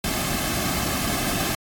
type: noise with comb filter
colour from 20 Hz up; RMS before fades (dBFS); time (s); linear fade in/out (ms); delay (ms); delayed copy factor
pink; -25; 0.04-1.55; 2; 2.1; -0.6
effects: AAC 64 kbps